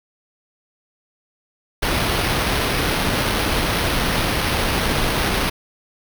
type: noise with sample-and-hold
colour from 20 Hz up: pink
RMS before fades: -20 dBFS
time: 1.82-5.5 s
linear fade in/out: 10 ms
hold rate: 7350 Hz
effects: none